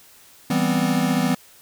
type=chord; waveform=square; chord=C major seventh; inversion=first; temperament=equal; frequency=164.81 / 196 / 246.9 / 261.6 Hz; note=E3 / G3 / B3 / C4; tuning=0 / 0 / 0 / 0 cents; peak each=-25 / -25 / -23 / -26 dBFS; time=0.5-1.35 s; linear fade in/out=5 ms; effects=white hiss -50 dBFS RMS until 1.61 s